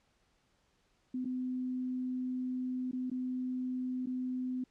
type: tone with dropouts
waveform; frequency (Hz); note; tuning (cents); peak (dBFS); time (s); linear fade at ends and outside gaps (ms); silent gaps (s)
sine; 254.1; B3; +49; -33; 1.14-4.64; 5; 1.247-1.254 / 2.913-2.93 / 3.1-3.114 / 4.06-4.069
effects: pink hiss -73 dBFS RMS until 4.7 s + low-pass 7000 Hz 12 dB/octave